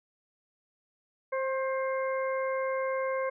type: harmonic tone with a mistuned harmonic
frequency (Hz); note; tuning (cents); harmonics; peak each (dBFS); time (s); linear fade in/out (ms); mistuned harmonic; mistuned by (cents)
528; C5; +16; 1 / 2 / 3 / 4; -29 / -35 / -41 / -40; 1.32-3.3; 10; 2; +18
effects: none